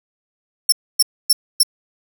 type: tone bursts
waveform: 20% pulse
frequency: 5410 Hz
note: E8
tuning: 44 cents sharp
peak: -4 dBFS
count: 4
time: 0.69-1.632 s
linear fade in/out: 5 ms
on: 33 ms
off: 270 ms
effects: none